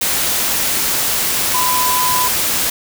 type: tone in noise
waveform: sine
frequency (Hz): 1002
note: B5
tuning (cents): +25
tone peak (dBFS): -16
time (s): 1.54-2.28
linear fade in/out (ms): 5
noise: white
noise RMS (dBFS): -17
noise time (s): 0.01-2.7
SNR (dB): -2
effects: none